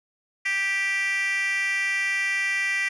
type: tone with high-pass filter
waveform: 10% pulse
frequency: 392 Hz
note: G4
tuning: in tune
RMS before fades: -25 dBFS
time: 0.45-2.89 s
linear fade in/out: 10 ms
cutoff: 2100 Hz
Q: 8.3
effects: resampled to 22050 Hz